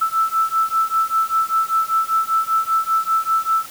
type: beating tone pair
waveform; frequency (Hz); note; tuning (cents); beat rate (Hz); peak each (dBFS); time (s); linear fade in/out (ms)
sine; 1318.5 / 1323.6; E6 / E6; 0 / +7; 5.1; -19; 0.01-3.66; 10
effects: white hiss -38 dBFS RMS until 3.7 s